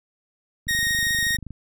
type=click train; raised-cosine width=5 ms; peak=-24 dBFS; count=22; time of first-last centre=0.67-1.507 s; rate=25.1 Hz
type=tone with vibrato; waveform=sawtooth; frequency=1864.7 Hz; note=A#6; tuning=in tune; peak=-17 dBFS; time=0.68-1.37 s; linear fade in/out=10 ms; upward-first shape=sine; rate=14 Hz; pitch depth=9 cents each way
effects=none